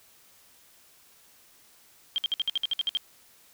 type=tone bursts; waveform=sine; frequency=3189 Hz; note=G7; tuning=29 cents sharp; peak=-23 dBFS; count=11; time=2.16-2.971 s; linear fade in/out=0 ms; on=21 ms; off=58 ms; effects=white hiss -58 dBFS RMS until 3.53 s